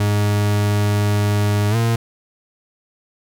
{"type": "tone with pitch glide", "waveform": "40% pulse", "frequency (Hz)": [103.3, 115.28], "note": ["G#2", "A#2"], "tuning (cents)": [-9, -19], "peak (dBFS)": -14, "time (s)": [0, 1.96], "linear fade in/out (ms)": 5, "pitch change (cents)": 190, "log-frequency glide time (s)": [1.7, 1.76], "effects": []}